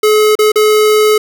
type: tone with dropouts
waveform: square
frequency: 427 Hz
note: G#4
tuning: 48 cents sharp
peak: -7 dBFS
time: 0.03-1.18 s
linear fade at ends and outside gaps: 5 ms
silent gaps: 0.354-0.389 / 0.519-0.557 s
effects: none